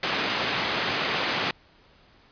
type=band-pass noise; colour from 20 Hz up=white; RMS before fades=-27 dBFS; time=0.03-1.51 s; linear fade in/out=2 ms; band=130 to 3200 Hz; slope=12 dB/octave; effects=pink hiss -57 dBFS RMS until 2.31 s + resampled to 11025 Hz